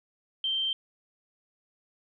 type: tone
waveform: sine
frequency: 3136 Hz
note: G7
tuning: in tune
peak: -26 dBFS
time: 0.44-0.73 s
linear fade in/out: 2 ms
effects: none